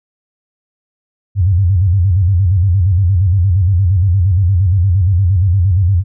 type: tone with vibrato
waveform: sine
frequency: 92.5 Hz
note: F#2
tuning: in tune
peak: -8 dBFS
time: 1.35-6.04 s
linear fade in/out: 50 ms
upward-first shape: square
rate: 8.6 Hz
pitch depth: 130 cents each way
effects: none